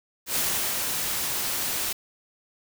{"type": "noise with ADSR envelope", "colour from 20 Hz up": "white", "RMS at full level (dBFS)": -25, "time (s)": [0.26, 1.93], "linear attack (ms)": 94, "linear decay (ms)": 390, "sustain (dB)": -3, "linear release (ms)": 8, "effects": []}